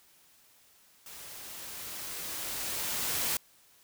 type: noise with level ramp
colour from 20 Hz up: white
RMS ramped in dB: -47 to -30 dBFS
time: 1.06-3.37 s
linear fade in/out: 2 ms
effects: white hiss -62 dBFS RMS until 3.83 s

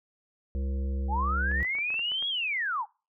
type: harmonic tone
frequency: 67.4 Hz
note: C#2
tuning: 48 cents flat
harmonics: 1 / 3 / 5 / 7 / 8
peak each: -28 / -40 / -46 / -46 / -50 dBFS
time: 0.55-1.63 s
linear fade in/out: 0 ms
type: linear two-way sweep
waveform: sine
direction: up then down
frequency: 763 to 3349 to 763 Hz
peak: -27 dBFS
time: 1.08-2.86 s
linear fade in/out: 50 ms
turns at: 2.28 s
type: clicks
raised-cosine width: 0.5 ms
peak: -30 dBFS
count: 10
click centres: 1.515 / 1.605 / 1.647 / 1.752 / 1.786 / 1.904 / 1.942 / 1.993 / 2.118 / 2.225 s
effects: noise-tail reverb RT60 0.3 s tail -22 dB re dry

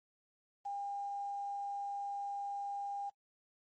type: tone with quantisation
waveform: sine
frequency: 804 Hz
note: G5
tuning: 44 cents sharp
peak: -37 dBFS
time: 0.65-3.1 s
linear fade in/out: 10 ms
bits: 10
effects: noise-tail reverb RT60 0.1 s tail -25 dB re dry + MP3 32 kbps

